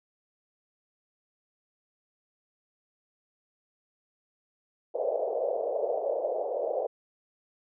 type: band-pass noise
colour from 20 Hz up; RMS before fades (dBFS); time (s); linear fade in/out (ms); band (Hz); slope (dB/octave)
pink; -30; 4.94-6.87; 10; 470 to 660; 48
effects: none